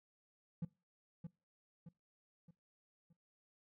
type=tone with echo; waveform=triangle; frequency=168.2 Hz; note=E3; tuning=35 cents sharp; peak=-34 dBFS; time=0.62-0.65 s; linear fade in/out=5 ms; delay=620 ms; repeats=4; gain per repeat=-7 dB; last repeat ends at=3.13 s; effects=noise-tail reverb RT60 0.3 s tail -24 dB re dry + tanh soft clip ceiling -32 dBFS